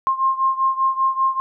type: beating tone pair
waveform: sine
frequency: 1061 / 1066.1 Hz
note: C6 / C6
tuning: +24 / +32 cents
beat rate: 5.1 Hz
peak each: -18 / -21 dBFS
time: 0.07-1.4 s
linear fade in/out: 0 ms
effects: none